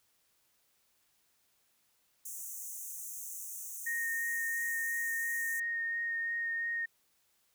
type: high-pass noise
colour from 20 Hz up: pink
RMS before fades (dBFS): -43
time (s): 2.25-5.6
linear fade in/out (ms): 5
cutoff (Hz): 6100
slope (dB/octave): 96
type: tone with vibrato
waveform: sine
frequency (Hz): 1851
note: A#6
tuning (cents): -13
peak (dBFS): -32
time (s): 3.86-6.86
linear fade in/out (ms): 10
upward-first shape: sine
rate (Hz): 2.9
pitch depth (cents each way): 11
effects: white hiss -73 dBFS RMS until 7.54 s